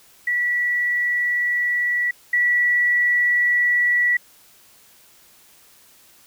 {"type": "tone pair in turn", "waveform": "sine", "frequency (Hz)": [1947, 1947], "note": ["B6", "B6"], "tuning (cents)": [-25, -25], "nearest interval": "unison", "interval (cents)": 0, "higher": "neither", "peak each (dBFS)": [-18, -15], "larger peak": "second", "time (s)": [[0.27, 2.11], [2.33, 4.17]], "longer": "neither", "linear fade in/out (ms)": 5, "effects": ["white hiss -52 dBFS RMS until 6.26 s"]}